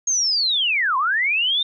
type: linear two-way sweep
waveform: sine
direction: down then up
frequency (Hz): 6550 to 987.8 to 3679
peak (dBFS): -17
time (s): 0.07-1.63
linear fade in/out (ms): 5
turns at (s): 0.97
effects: none